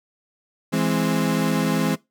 35% pulse chord, E augmented, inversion none, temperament equal, 164.81 / 207.7 / 261.6 Hz, E3 / G#3 / B#3, 0 / 0 / 0 cents, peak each -22 dBFS, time 0.72-1.96 s, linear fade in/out 20 ms, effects noise-tail reverb RT60 0.2 s tail -21 dB re dry

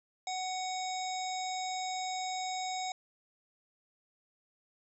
harmonic tone with a mistuned harmonic, 744 Hz, F#5, 9 cents sharp, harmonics 1 / 3 / 5 / 7 / 9 / 10, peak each -35 / -44 / -43 / -48 / -47 / -47 dBFS, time 0.27-2.92 s, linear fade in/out 2 ms, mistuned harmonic 5, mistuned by +26 cents, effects none

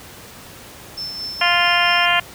sine tone with tremolo, 5300 Hz, E8, 9 cents sharp, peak -24 dBFS, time 0.97-2.06 s, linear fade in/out 10 ms, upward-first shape triangle, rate 4.5 Hz, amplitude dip 45%
harmonic tone, 349.2 Hz, F4, in tune, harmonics 2 / 3 / 4 / 5 / 6 / 7 / 8 / 9, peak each -21 / -22 / -23 / -21 / -23 / -23 / -21 / -23 dBFS, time 1.41-2.2 s, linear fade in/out 5 ms
effects pink hiss -39 dBFS RMS until 2.34 s + high-pass 60 Hz 12 dB/octave

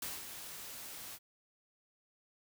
white noise with ADSR envelope, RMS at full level -40 dBFS, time 0.02-1.19 s, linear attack 3 ms, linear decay 200 ms, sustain -7 dB, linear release 47 ms, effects none

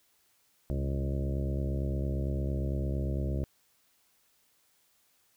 harmonic tone with a mistuned harmonic, 68.8 Hz, C#2, 12 cents flat, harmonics 1 / 2 / 3 / 4 / 5 / 6 / 7 / 8 / 9, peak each -31 / -34 / -39 / -43 / -41 / -47 / -48 / -45 / -46 dBFS, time 0.7-3.44 s, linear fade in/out 0 ms, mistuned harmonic 2, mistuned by -57 cents, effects white hiss -69 dBFS RMS until 5.36 s

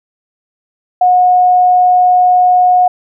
sine tone, 726 Hz, F#5, 33 cents flat, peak -5 dBFS, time 1.01-2.88 s, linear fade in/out 5 ms, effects none

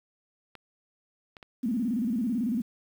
clicks, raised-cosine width 0.3 ms, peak -29 dBFS, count 3, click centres 0.553 / 1.368 / 1.428 s
sine tone with vibrato, 233.1 Hz, A#3, in tune, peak -25 dBFS, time 1.63-2.62 s, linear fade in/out 10 ms, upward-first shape square, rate 18 Hz, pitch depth 150 cents each way
effects 9-bit

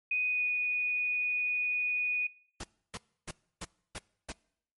sine tone with pitch glide, 2492 to 2472 Hz, D#7 to D#7, +2 to -12 cents, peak -27 dBFS, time 0.11-2.27 s, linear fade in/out 5 ms, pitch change -14 cents, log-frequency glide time 0.29-0.45 s
pink noise bursts, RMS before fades -39 dBFS, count 6, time 2.6-4.322 s, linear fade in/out 5 ms, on 37 ms, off 300 ms
effects noise-tail reverb RT60 0.7 s tail -24 dB re dry + MP3 48 kbps

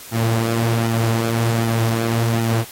sawtooth tone with flanger, 114.7 Hz, A#2, 28 cents flat, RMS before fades -19 dBFS, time 0.11-2.65 s, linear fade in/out 50 ms, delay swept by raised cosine 1.8 to 7.7 ms, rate 1.3 Hz, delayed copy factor -0.55, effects white hiss -38 dBFS RMS until 2.71 s + AAC 48 kbps

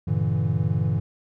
triangle chord, E half-diminished seventh, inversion first, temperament equal with one note detuned, 98 / 116.54 / 144.56 / 164.81 Hz, G2 / Bb2 / D3 / E3, 0 / 0 / -27 / 0 cents, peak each -24 dBFS, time 0.07-1 s, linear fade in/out 10 ms, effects none

